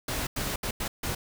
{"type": "noise bursts at uneven times", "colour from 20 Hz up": "pink", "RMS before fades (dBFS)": -31, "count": 5, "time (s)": [[0.08, 0.27], [0.36, 0.56], [0.63, 0.71], [0.8, 0.88], [1.03, 1.15]], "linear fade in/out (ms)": 5, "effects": []}